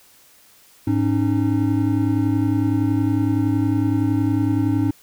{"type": "tone cluster", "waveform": "triangle", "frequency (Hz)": [105.7, 273.8, 304.6], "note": ["G#2", "C#4", "D#4"], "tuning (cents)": [31, -21, -37], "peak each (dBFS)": -19, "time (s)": [0.87, 4.91], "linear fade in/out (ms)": 5, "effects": ["white hiss -52 dBFS RMS until 5.02 s"]}